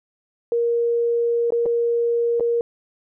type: tone with dropouts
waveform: sine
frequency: 470 Hz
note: A#4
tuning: 14 cents sharp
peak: -17 dBFS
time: 0.52-2.61 s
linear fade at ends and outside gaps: 1 ms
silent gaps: 1.505-1.522 / 1.657-1.661 / 2.398-2.406 s
effects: none